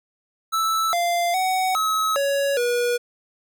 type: tone with pitch steps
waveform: square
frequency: 1316 / 693 / 749 / 1284 / 559 / 483.1 Hz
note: E6 / F5 / F#5 / E6 / C#5 / B4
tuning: -3 / -14 / +21 / -46 / +14 / -38 cents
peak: -20 dBFS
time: 0.52-2.98 s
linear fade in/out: 20 ms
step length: 410 ms
effects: none